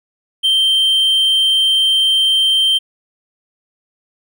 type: tone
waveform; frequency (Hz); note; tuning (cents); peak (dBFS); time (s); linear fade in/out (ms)
triangle; 3136; G7; 0; -9; 0.43-2.79; 20
effects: none